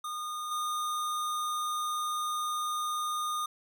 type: tone with level steps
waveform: square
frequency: 1223 Hz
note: D#6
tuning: 30 cents flat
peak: -35 / -31 dBFS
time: 0.04-3.46 s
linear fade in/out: 5 ms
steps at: 0.51 s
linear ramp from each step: 5 ms
effects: none